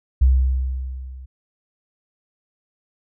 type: tone with level ramp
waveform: sine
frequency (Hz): 64.7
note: C2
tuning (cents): -19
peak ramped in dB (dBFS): -9 to -35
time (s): 0.21-1.26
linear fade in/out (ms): 10
effects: none